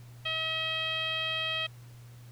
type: tone with low-pass filter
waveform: 10% pulse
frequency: 640 Hz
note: D#5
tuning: 49 cents sharp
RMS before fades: -32 dBFS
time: 0.25-1.67 s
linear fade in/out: 10 ms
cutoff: 3100 Hz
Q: 4.8
effects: added 120 Hz sine -47 dBFS peak until 2.31 s + pink hiss -59 dBFS RMS until 2.31 s